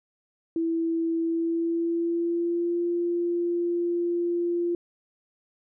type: tone with pitch glide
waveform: sine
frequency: 330 to 345.8 Hz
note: E4 to F4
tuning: +2 to -17 cents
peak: -23 dBFS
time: 0.56-4.75 s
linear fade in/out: 2 ms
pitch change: +81 cents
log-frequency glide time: 1.21-2.82 s
effects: none